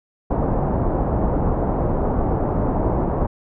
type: low-pass noise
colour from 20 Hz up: pink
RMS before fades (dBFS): -20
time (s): 0.3-3.27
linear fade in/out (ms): 10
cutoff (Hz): 910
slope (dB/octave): 24
effects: none